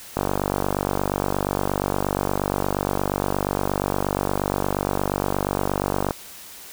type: click train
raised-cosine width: 1 ms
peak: -7 dBFS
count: 289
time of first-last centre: 0.17-6.108 s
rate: 48.5 Hz
effects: white hiss -41 dBFS RMS until 6.72 s